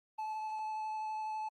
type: tone with vibrato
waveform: triangle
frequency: 866 Hz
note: A5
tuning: 28 cents flat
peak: -34 dBFS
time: 0.18-1.49 s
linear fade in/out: 10 ms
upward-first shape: sine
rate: 12 Hz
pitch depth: 10 cents each way
effects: Opus 24 kbps